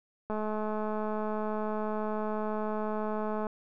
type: click train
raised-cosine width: 1 ms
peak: -21 dBFS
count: 679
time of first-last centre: 0.3-3.468 s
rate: 214 Hz
effects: none